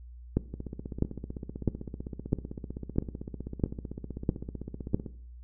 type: two click trains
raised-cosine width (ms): 3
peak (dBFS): -11 / -24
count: 8 / 72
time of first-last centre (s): 0.37-4.945 / 0.54-5.062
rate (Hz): 1.53 / 15.7
effects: noise-tail reverb RT60 0.6 s tail -19 dB re dry + added 60 Hz sine -44 dBFS peak until 5.43 s